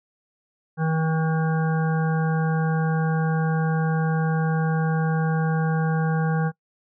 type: harmonic tone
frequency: 160 Hz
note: D#3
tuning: 49 cents sharp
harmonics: 1 / 3 / 5 / 7 / 9 / 10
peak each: -20 / -31 / -31 / -37 / -35 / -36 dBFS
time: 0.77-6.52 s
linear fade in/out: 50 ms
effects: noise-tail reverb RT60 0.1 s tail -23 dB re dry